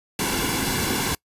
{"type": "noise with comb filter", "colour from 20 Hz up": "pink", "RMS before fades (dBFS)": -24, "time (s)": [0.19, 1.15], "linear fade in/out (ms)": 2, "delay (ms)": 1.6, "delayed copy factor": -0.7, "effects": ["noise-tail reverb RT60 0.1 s tail -25 dB re dry", "resampled to 32000 Hz"]}